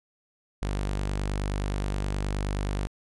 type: tone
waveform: sawtooth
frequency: 49.51 Hz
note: G1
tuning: 18 cents sharp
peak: -23 dBFS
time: 0.62-2.87 s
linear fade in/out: 0 ms
effects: resampled to 24000 Hz